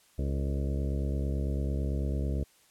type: harmonic tone with a mistuned harmonic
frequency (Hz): 69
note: C#2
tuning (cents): -7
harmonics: 1 / 2 / 3 / 4 / 5 / 6 / 7 / 8 / 9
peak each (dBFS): -29 / -35 / -39 / -41 / -43 / -45 / -46 / -47 / -48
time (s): 0.18-2.44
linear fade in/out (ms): 10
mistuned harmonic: 6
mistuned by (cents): +57
effects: white hiss -63 dBFS RMS until 2.7 s + low-pass 12000 Hz 12 dB/octave